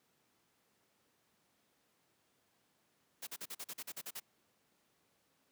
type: noise bursts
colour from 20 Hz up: white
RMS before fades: -44 dBFS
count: 11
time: 3.22-4.201 s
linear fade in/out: 10 ms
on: 51 ms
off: 42 ms
effects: pink hiss -75 dBFS RMS until 5.51 s + high-pass 150 Hz 12 dB/octave